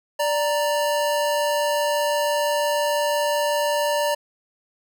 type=tone pair together; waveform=square; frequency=587.3 / 932.3 Hz; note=D5 / A#5; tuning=0 / 0 cents; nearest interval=minor sixth; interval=800 cents; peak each=-22 / -25 dBFS; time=0.19-4.15 s; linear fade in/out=10 ms; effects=none